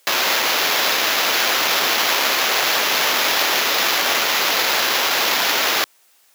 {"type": "noise with sample-and-hold", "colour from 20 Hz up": "white", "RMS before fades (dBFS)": -18, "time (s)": [0.07, 5.84], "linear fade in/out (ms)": 0, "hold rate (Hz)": 8820, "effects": ["white hiss -56 dBFS RMS until 6.34 s", "high-pass 400 Hz 12 dB/octave"]}